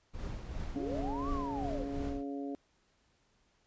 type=noise; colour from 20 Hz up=brown; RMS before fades=-43 dBFS; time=0.13-2.11 s; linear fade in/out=20 ms
type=noise with tremolo; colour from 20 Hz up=brown; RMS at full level=-39 dBFS; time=0.18-2.24 s; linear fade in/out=10 ms; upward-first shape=triangle; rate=2.8 Hz; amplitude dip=90%
type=linear two-way sweep; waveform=sine; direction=up then down; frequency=211.4 to 1174.7 to 459.2 Hz; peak=-38 dBFS; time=0.73-1.86 s; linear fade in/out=50 ms; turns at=1.3 s
type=harmonic tone; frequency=140 Hz; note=C#3; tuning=18 cents sharp; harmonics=2 / 3 / 4 / 5; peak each=-37 / -44 / -48 / -48 dBFS; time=0.76-2.55 s; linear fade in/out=0 ms
effects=pink hiss -72 dBFS RMS until 3.66 s + resampled to 16000 Hz